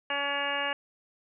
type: harmonic tone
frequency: 283.1 Hz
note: C#4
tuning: 37 cents sharp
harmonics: 1 / 2 / 3 / 4 / 5 / 6 / 7 / 8 / 9 / 10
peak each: -45 / -36 / -36 / -37 / -42 / -33 / -42 / -38 / -43 / -34 dBFS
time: 0.1-0.73 s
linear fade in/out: 2 ms
effects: none